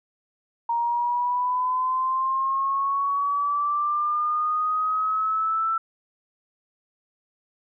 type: linear sweep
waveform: sine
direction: up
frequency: 932.3 to 1333 Hz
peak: -21 dBFS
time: 0.69-5.78 s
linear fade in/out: 5 ms
effects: none